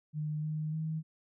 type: tone with pitch steps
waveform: sine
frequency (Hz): 152.1 / 154.4 / 158.1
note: D#3 / D#3 / D#3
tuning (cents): -39 / -13 / +28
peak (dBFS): -32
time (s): 0.13-1.03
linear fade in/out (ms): 50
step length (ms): 300
effects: none